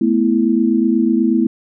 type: chord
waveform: sine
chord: A suspended second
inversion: none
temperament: equal with one note detuned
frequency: 218.7 / 246.9 / 329.6 Hz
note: A3 / B3 / E4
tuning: -10 / 0 / 0 cents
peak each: -16 dBFS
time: 0.01-1.47 s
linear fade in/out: 5 ms
effects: none